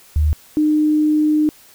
sine tone pair in turn, 76.1 / 304.4 Hz, D#2 / D#4, -38 / -38 cents, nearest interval 2 octaves, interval 2400 cents, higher second, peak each -12 dBFS, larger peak neither, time 0.16-0.33 / 0.57-1.49 s, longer second, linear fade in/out 0 ms, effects white hiss -47 dBFS RMS until 1.74 s

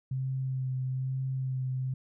sine tone with vibrato, 130.81 Hz, C3, in tune, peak -29 dBFS, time 0.11-1.94 s, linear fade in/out 5 ms, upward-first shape sine, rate 1.1 Hz, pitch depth 18 cents each way, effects none

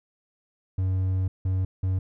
triangle tone bursts at uneven times, 93.7 Hz, F#2, 22 cents sharp, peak -20 dBFS, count 3, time 0.78-1.28 / 1.45-1.65 / 1.83-1.99 s, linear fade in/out 5 ms, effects none

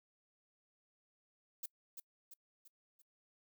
violet noise with echo, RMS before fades -42 dBFS, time 1.63-1.66 s, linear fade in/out 5 ms, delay 340 ms, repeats 4, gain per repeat -6 dB, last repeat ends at 3.02 s, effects noise-tail reverb RT60 0.1 s tail -26 dB re dry

